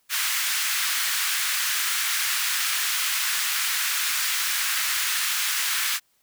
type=high-pass noise; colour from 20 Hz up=pink; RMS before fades=-25 dBFS; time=0.09-6 s; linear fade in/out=50 ms; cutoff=1400 Hz; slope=24 dB/octave; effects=white hiss -67 dBFS RMS until 6.22 s